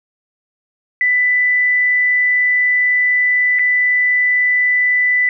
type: tone with dropouts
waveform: sine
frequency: 1989 Hz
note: B6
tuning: 12 cents sharp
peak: -11 dBFS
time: 1.01-5.29 s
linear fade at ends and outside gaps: 1 ms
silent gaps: 3.588-3.593 s
effects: none